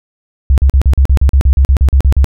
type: tone bursts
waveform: sine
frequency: 67.3 Hz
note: C2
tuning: 49 cents sharp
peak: -4 dBFS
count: 15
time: 0.5-2.244 s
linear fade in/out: 0 ms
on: 78 ms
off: 41 ms
effects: none

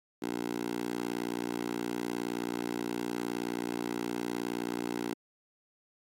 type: tone with high-pass filter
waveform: 10% pulse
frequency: 59.1 Hz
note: A#1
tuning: 24 cents sharp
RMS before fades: -35 dBFS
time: 0.22-5.14 s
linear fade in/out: 5 ms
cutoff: 300 Hz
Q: 1.9
effects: AAC 48 kbps

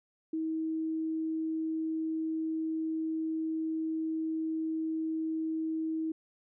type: tone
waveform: sine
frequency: 319.4 Hz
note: D#4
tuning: 45 cents sharp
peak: -30 dBFS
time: 0.33-6.12 s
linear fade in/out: 5 ms
effects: none

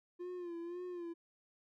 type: tone with vibrato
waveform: triangle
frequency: 349.2 Hz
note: F4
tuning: in tune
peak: -39 dBFS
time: 0.19-1.14 s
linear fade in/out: 20 ms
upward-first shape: sine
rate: 1.9 Hz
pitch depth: 62 cents each way
effects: none

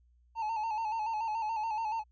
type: tone with vibrato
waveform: triangle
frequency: 881 Hz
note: A5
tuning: 2 cents sharp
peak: -29 dBFS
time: 0.35-2.04 s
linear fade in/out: 50 ms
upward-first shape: square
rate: 7 Hz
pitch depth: 55 cents each way
effects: added 60 Hz sine -62 dBFS peak until 2.11 s + resampled to 16000 Hz

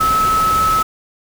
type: tone in noise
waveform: sine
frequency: 1297 Hz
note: E6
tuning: 28 cents flat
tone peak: -12 dBFS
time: 0-0.83 s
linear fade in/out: 10 ms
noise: pink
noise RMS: -24 dBFS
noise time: 0-0.83 s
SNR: +9 dB
effects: none

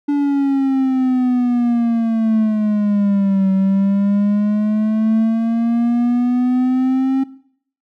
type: exponential two-way sweep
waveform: triangle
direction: down then up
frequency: 289.5 to 191 to 268 Hz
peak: -11 dBFS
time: 0.08-7.24 s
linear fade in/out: 10 ms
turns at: 3.51 s
effects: noise-tail reverb RT60 0.6 s tail -18 dB re dry

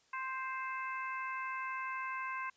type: harmonic tone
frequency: 524 Hz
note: C5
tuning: 2 cents sharp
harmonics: 2 / 3 / 4 / 5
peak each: -39 / -43 / -45 / -47 dBFS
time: 0.13-2.5 s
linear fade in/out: 5 ms
effects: white hiss -70 dBFS RMS until 2.56 s + resampled to 16000 Hz

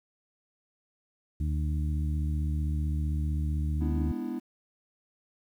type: harmonic tone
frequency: 75.6 Hz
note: D#2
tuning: 49 cents flat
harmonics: 1 / 2 / 3 / 4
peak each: -27 / -34 / -41 / -42 dBFS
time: 1.4-4.12 s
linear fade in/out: 5 ms
type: chord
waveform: triangle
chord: E dominant seventh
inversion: first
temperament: just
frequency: 206 / 247.2 / 296.7 / 329.6 Hz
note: G#3 / B3 / D4 / E4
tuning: -14 / +2 / +18 / 0 cents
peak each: -38 / -32 / -37 / -35 dBFS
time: 3.8-4.4 s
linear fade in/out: 20 ms
effects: 10-bit

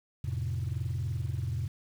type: chord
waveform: sine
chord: F major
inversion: none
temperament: equal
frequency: 87.31 / 110 / 130.81 Hz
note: F2 / A2 / C3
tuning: 0 / 0 / 0 cents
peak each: -33 dBFS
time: 0.24-1.68 s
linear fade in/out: 5 ms
effects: tanh soft clip ceiling -25 dBFS + 9-bit

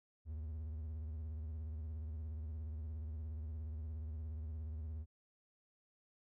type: tone with vibrato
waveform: triangle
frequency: 77.78 Hz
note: D#2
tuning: in tune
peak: -39 dBFS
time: 0.25-5.06 s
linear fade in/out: 50 ms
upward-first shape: sine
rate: 17 Hz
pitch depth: 110 cents each way
effects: none

